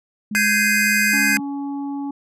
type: tone with vibrato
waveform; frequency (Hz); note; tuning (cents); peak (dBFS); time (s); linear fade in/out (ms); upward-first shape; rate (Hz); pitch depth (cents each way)
sine; 210; G#3; +19; -24; 0.31-1.4; 5; sine; 20; 11
type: chord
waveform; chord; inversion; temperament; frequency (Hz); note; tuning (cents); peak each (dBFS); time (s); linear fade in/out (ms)
square; Ab major seventh; third; just; 1557.4 / 1661.2 / 2077 / 2492; G6 / Ab6 / C7 / Eb7; -12 / 0 / -13 / +2; -22; 0.35-1.37; 0
type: harmonic tone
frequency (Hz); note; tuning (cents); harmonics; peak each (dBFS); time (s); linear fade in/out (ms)
280.8; C#4; +22; 1 / 3 / 4; -24 / -34 / -46; 1.13-2.11; 5
effects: resampled to 32000 Hz